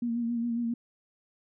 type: tone with vibrato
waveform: sine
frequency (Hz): 235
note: A#3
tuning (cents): +14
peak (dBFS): -27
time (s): 0.02-0.74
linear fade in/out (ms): 5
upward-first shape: sine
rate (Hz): 7.3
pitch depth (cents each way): 36
effects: none